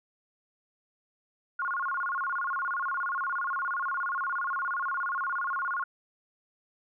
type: tone with vibrato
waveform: sine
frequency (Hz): 1244.5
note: D#6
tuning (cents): 0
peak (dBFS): -28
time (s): 1.59-5.84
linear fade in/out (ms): 5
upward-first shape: square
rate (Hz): 17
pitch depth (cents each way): 240
effects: none